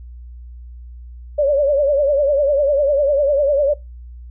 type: tone with vibrato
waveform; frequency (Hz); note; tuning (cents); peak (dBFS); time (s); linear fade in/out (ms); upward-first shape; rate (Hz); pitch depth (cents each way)
sine; 569; C#5; +45; -12; 1.38-3.74; 10; triangle; 10; 110
effects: noise-tail reverb RT60 0.2 s tail -19 dB re dry + added 60 Hz sine -33 dBFS peak until 4.3 s